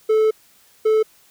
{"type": "tone pair in turn", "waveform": "triangle", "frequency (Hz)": [435.8, 435.8], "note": ["A4", "A4"], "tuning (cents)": [-17, -17], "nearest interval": "unison", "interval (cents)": 0, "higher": "neither", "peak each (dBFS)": -11, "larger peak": "neither", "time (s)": [[0.09, 0.31], [0.85, 1.03]], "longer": "first", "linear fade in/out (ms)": 10, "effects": ["white hiss -54 dBFS RMS until 1.3 s"]}